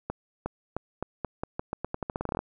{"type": "accelerating click train", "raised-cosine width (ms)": 1, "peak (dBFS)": -16, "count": 20, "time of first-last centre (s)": [0.1, 2.391], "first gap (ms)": 360, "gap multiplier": 0.85, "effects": []}